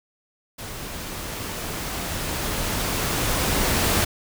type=noise with level ramp; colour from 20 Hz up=pink; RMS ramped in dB=-35 to -20 dBFS; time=0.58-4.05 s; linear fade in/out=10 ms; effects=none